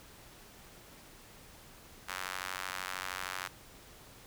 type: tone with high-pass filter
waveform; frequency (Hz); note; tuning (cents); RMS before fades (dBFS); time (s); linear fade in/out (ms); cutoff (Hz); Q
sawtooth; 93; F#2; +9; -40; 2.08-3.48; 10; 1300; 1.4
effects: pink hiss -55 dBFS RMS until 4.26 s